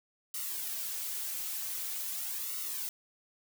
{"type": "noise with flanger", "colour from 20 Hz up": "blue", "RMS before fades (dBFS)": -37, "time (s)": [0.34, 2.89], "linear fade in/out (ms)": 2, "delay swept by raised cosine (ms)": [1.2, 4.3], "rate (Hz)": 0.45, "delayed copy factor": -0.7, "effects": []}